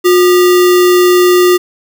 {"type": "tone with sample-and-hold", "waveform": "sine", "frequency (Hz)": 359.2, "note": "F4", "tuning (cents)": 49, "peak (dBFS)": -4, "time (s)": [0.04, 1.58], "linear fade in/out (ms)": 20, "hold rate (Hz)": 1575, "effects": []}